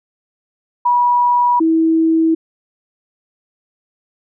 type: tone pair in turn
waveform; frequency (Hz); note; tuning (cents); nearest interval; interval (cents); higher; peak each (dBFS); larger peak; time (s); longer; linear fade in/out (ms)
sine; 971 / 324; B5 / E4; -30 / -30; octave + perfect fifth; 1900; first; -10; neither; 0.85-1.6 / 1.6-2.35; neither; 10
effects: none